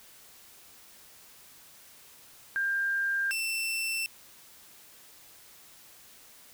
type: tone pair in turn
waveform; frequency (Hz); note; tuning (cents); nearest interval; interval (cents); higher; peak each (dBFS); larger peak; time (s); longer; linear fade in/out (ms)
sine / sawtooth; 1595 / 2681; G6 / E7; +30 / +29; major sixth; 899; second; -26; neither; 2.56-3.31 / 3.31-4.06; neither; 0
effects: white hiss -54 dBFS RMS until 6.53 s